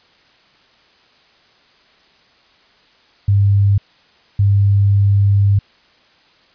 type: tone bursts at uneven times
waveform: sine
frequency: 100 Hz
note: G2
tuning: 35 cents sharp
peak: -9 dBFS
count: 2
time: 3.28-3.78 / 4.39-5.59 s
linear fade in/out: 5 ms
effects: white hiss -52 dBFS RMS until 6.54 s + resampled to 11025 Hz